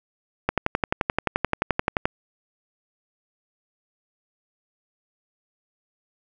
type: click train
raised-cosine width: 0.5 ms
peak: -5 dBFS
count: 19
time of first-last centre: 0.49-2.055 s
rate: 11.5 Hz
effects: none